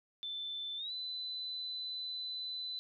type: tone with pitch glide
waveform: sine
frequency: 3531 to 4009 Hz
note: A7 to B7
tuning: +5 to +25 cents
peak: -38 dBFS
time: 0.23-2.79 s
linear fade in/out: 0 ms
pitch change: +220 cents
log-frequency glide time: 0.77-0.92 s
effects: none